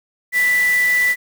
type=tone in noise; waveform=sine; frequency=1977 Hz; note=B6; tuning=1 cent sharp; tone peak=-13 dBFS; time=0.32-1.16 s; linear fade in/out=50 ms; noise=white; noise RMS=-29 dBFS; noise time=0.32-1.16 s; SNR=+13 dB; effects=none